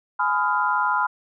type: chord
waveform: sine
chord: F half-diminished seventh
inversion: first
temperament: just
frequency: 838.1 / 1005.8 / 1257.2 / 1396.9 Hz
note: Ab5 / Cb6 / Eb6 / F6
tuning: +16 / +31 / +18 / 0 cents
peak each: -26 / -22 / -28 / -24 dBFS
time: 0.19-1.07 s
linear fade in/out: 10 ms
effects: none